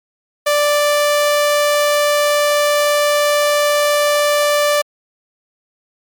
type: tone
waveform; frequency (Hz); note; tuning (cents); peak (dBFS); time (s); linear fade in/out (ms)
sawtooth; 587.3; D5; 0; -8; 0.46-4.82; 10
effects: MP3 96 kbps